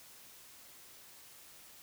silence, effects white hiss -56 dBFS RMS until 1.82 s

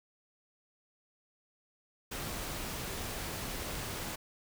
pink noise, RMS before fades -39 dBFS, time 2.11-4.16 s, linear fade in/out 10 ms, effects none

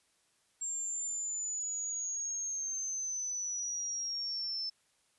sine linear sweep, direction down, 7430 to 5274 Hz, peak -34 dBFS, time 0.61-4.7 s, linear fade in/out 10 ms, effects white hiss -72 dBFS RMS until 5.18 s + resampled to 24000 Hz

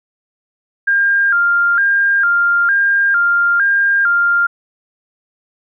sine tone with vibrato, 1498 Hz, F#6, 21 cents sharp, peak -10 dBFS, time 0.87-4.47 s, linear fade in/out 10 ms, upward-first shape square, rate 1.1 Hz, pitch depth 120 cents each way, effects none

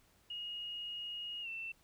sine tone with pitch glide, 2872 to 2680 Hz, F7 to E7, +48 to +28 cents, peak -40 dBFS, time 0.3-1.72 s, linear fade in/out 5 ms, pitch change -120 cents, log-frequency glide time 1.42-1.48 s, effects pink hiss -69 dBFS RMS until 1.83 s

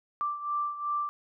sine beating tone pair, 1174.7 / 1177.4 Hz, D6 / D6, 0 / +4 cents, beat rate 2.7 Hz, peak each -30 / -35 dBFS, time 0.21-1.09 s, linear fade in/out 0 ms, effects none

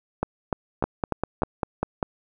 two click trains, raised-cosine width 1 ms, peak -9 / -9 dBFS, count 5 / 7, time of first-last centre 0.23-1.42 / 0.84-2.028 s, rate 3.36 / 5.05 Hz, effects none

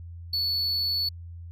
triangle tone, 4434 Hz, C#8, in tune, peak -23 dBFS, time 0.33-1.09 s, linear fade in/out 5 ms, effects added 85 Hz sine -38 dBFS peak until 1.51 s

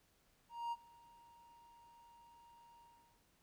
triangle tone with ADSR envelope, 938 Hz, A#5, 11 cents sharp, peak -35 dBFS, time 0.49-3.23 s, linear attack 230 ms, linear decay 37 ms, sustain -24 dB, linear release 430 ms, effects pink hiss -74 dBFS RMS until 3.42 s

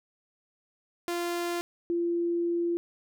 sawtooth / sine tone pair in turn, 346.3 / 342.9 Hz, F4 / F4, -15 / -32 cents, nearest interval unison, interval 17 cents, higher first, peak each -25 dBFS, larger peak neither, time 1.08-1.61 / 1.9-2.77 s, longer second, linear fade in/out 0 ms, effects none

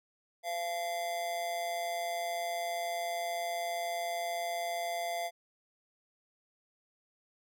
square tone with amplitude modulation, 686 Hz, F5, 31 cents flat, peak -31 dBFS, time 0.43-5.31 s, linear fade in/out 50 ms, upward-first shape sine, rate 175 Hz, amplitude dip 60%, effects none

